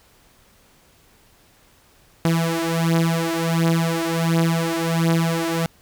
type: beating tone pair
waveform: sawtooth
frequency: 164.81 / 166.21 Hz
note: E3 / E3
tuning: 0 / +15 cents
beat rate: 1.4 Hz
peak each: -17 dBFS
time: 2.25-5.66 s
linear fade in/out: 0 ms
effects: pink hiss -55 dBFS RMS until 5.81 s